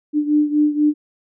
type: beating tone pair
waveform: sine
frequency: 297.3 / 301.4 Hz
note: D4 / D4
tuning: +21 / +45 cents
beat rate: 4.1 Hz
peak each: -15 / -19 dBFS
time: 0.13-0.94 s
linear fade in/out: 50 ms
effects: none